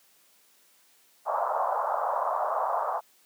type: band-pass noise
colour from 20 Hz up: pink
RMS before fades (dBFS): -28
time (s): 1.25-3.01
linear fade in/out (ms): 50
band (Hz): 590 to 1200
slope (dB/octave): 48
effects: white hiss -62 dBFS RMS until 3.25 s + high-pass 200 Hz 12 dB/octave